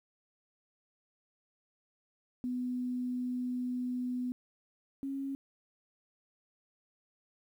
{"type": "tone pair in turn", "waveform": "sine", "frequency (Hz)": [249.2, 273.4], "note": ["B3", "C#4"], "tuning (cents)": [16, -24], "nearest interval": "major second", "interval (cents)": 160, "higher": "second", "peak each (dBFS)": [-32, -34], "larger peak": "first", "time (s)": [[2.44, 4.32], [5.03, 5.35]], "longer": "first", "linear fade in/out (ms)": 0, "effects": ["11-bit"]}